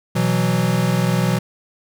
square chord, B suspended fourth, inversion none, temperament equal, 123.47 / 164.81 / 185 Hz, B2 / E3 / F#3, 0 / 0 / 0 cents, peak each -21 dBFS, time 0.15-1.39 s, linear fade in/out 10 ms, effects none

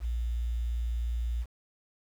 sine tone with quantisation, 58.5 Hz, A#1, 7 cents sharp, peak -28 dBFS, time 0-1.46 s, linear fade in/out 50 ms, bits 9, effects none

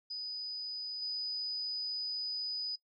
sine tone with level steps, 4978 Hz, D#8, in tune, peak -37 / -34 dBFS, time 0.1-2.76 s, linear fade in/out 10 ms, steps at 1.02 s, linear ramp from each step 2 ms, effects noise-tail reverb RT60 0.1 s tail -23 dB re dry

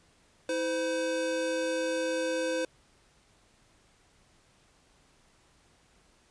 square tone pair together, 322.9 / 512.6 Hz, E4 / C5, -36 / -36 cents, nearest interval minor sixth, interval 800 cents, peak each -35 / -30 dBFS, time 0.49-2.65 s, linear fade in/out 2 ms, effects pink hiss -64 dBFS RMS until 6.3 s + resampled to 22050 Hz

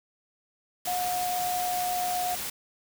sine tone in noise, 722 Hz, F#5, 43 cents flat, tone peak -27 dBFS, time 0.87-2.35 s, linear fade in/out 5 ms, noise white, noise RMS -34 dBFS, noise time 0.85-2.5 s, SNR +4 dB, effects none

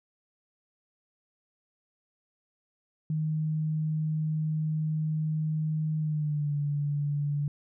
sine tone with pitch glide, 155.56 to 145.14 Hz, D#3 to D3, 0 to -20 cents, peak -26 dBFS, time 3.1-7.48 s, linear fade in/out 2 ms, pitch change -120 cents, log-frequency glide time 5.98-6.55 s, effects none

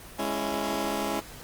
15% pulse chord, C# minor, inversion second, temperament just, 207.9 / 277.2 / 332.6 Hz, G#3 / C#4 / E4, +2 / 0 / +16 cents, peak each -26 dBFS, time 0.18-1.21 s, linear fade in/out 20 ms, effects pink hiss -45 dBFS RMS until 1.43 s + Opus 24 kbps

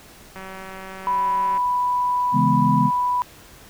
click train, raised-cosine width 0.5 ms, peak -22 dBFS, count 232, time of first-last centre 0.36-1.576 s, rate 190 Hz
sine tone, 987.8 Hz, B5, in tune, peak -18 dBFS, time 1.07-3.22 s, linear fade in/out 0 ms
sine chord, C# minor seventh, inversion none, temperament equal, 138.59 / 164.81 / 207.7 / 246.9 Hz, C#3 / E3 / G#3 / B3, 0 / 0 / 0 / 0 cents, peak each -22 dBFS, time 2.32-2.91 s, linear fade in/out 50 ms
effects pink hiss -46 dBFS RMS until 3.69 s

